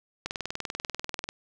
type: click train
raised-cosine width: 0.2 ms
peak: -15 dBFS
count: 22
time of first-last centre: 0.26-1.289 s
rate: 20.4 Hz
effects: none